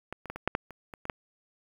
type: clicks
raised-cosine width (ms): 0.5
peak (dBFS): -21 / -27 / -21 / -24 / -10 / -11 / -29 / -26 / -24 / -14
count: 10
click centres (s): 0.126 / 0.257 / 0.3 / 0.36 / 0.476 / 0.551 / 0.707 / 0.938 / 1.054 / 1.098
effects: 8-bit